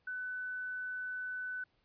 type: tone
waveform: sine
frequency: 1500 Hz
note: F#6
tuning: 23 cents sharp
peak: -37 dBFS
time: 0.07-1.64 s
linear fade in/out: 5 ms
effects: pink hiss -75 dBFS RMS until 1.84 s + resampled to 11025 Hz